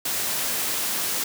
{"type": "high-pass noise", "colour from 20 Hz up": "white", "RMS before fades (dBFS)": -26, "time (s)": [0.05, 1.24], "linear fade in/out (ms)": 5, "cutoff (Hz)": 120, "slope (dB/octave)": 12, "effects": []}